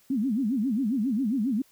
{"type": "tone with vibrato", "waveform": "sine", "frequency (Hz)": 238.7, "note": "A#3", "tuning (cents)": 41, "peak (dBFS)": -23, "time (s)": [0.1, 1.62], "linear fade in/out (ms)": 5, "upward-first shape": "sine", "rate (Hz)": 7.4, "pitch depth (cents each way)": 280, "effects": ["white hiss -61 dBFS RMS until 1.71 s"]}